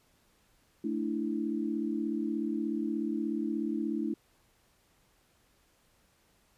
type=chord; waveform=sine; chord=A suspended fourth; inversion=none; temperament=just; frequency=220 / 293.3 / 330 Hz; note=A3 / D4 / E4; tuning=0 / -2 / +2 cents; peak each=-34 dBFS; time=0.84-4.14 s; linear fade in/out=5 ms; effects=pink hiss -68 dBFS RMS until 6.57 s + resampled to 32000 Hz